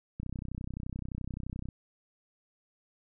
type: click train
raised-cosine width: 5 ms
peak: -25 dBFS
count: 48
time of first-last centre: 0.2-1.687 s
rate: 31.6 Hz
effects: none